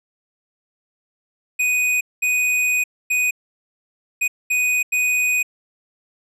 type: tone bursts at uneven times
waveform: square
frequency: 2489 Hz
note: D#7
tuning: in tune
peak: -17 dBFS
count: 6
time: 1.59-2.01 / 2.22-2.84 / 3.1-3.31 / 4.21-4.28 / 4.5-4.83 / 4.92-5.43 s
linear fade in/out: 10 ms
effects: low-pass 12000 Hz 12 dB/octave